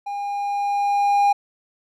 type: tone with level ramp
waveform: triangle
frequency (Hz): 810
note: G#5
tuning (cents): -43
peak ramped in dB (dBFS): -24 to -11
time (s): 0.06-1.33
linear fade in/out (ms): 10
effects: none